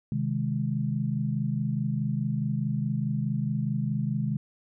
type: chord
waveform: sine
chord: Ab major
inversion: first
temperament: equal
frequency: 130.81 / 155.56 / 207.7 Hz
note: C3 / Eb3 / Ab3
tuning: 0 / 0 / 0 cents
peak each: -29 / -30 / -30 dBFS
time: 0.12-4.37 s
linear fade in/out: 2 ms
effects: none